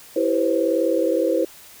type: chord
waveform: sine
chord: C major seventh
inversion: first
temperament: equal with one note detuned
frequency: 329.6 / 392 / 493.9 / 533.3 Hz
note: E4 / G4 / B4 / C5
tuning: 0 / 0 / 0 / +33 cents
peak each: -22 / -26 / -22 / -22 dBFS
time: 0.16-1.45 s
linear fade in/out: 5 ms
effects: white hiss -45 dBFS RMS until 1.8 s